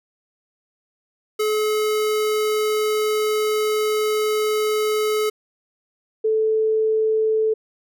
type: tone pair in turn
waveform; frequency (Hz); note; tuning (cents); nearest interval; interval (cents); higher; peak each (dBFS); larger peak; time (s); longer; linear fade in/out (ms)
square / sine; 427.9 / 437.9; A4 / A4; -48 / -8; unison; 40; second; -19 / -16; second; 1.39-5.3 / 6.24-7.54; first; 10
effects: none